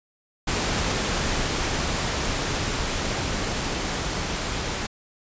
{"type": "noise with level ramp", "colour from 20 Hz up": "pink", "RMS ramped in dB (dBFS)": [-24, -28], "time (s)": [0.47, 4.87], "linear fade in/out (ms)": 10, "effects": ["resampled to 16000 Hz"]}